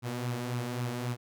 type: tone with flanger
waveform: sawtooth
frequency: 122.1 Hz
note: B2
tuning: 19 cents flat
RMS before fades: -34 dBFS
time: 0.02-1.17 s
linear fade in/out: 50 ms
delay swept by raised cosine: 0.75 to 5.05 ms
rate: 3.7 Hz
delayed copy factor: +0.5
effects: none